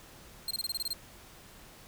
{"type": "tone bursts", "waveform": "sawtooth", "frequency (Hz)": 4186, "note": "C8", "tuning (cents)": 0, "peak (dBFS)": -28, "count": 9, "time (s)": [0.48, 0.932], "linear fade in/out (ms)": 2, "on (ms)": 28, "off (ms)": 25, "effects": ["pink hiss -53 dBFS RMS until 1.87 s"]}